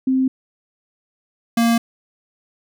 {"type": "tone pair in turn", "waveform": ["sine", "square"], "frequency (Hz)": [261.6, 232.1], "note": ["C4", "A#3"], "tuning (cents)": [0, -7], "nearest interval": "major second", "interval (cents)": 207, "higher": "first", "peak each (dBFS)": -14, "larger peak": "neither", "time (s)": [[0.07, 0.28], [1.57, 1.78]], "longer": "neither", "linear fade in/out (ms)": 5, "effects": []}